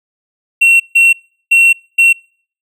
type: tone bursts at uneven times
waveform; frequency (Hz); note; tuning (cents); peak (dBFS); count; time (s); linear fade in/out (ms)
triangle; 2724; F7; -44; -3; 4; 0.61-0.8 / 0.95-1.13 / 1.51-1.73 / 1.98-2.13; 10
effects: noise-tail reverb RT60 0.5 s tail -26 dB re dry